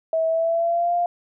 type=tone with pitch glide; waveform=sine; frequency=648 to 698.5 Hz; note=E5 to F5; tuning=-30 to 0 cents; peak=-18 dBFS; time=0.13-1.06 s; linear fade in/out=2 ms; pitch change=+130 cents; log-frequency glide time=0.27-0.94 s; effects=none